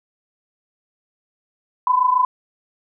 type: tone pair together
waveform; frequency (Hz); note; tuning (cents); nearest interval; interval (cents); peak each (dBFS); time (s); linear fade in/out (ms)
sine; 1000 / 1026.9; B5 / C6; +21 / -33; unison; 46; -15 / -19; 1.87-2.25; 2
effects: none